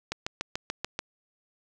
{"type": "click train", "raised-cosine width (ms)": 0.2, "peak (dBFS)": -13, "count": 7, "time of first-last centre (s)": [0.12, 0.991], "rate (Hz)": 6.89, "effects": []}